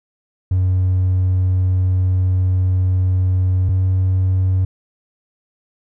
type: tone pair in turn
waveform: triangle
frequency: 92.6 / 93.62 Hz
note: F#2 / F#2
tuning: +2 / +21 cents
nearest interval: unison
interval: 19 cents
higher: second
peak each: -10 dBFS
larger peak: neither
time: 0.51-3.69 / 3.69-4.65 s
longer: first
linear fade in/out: 5 ms
effects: tanh soft clip ceiling -8 dBFS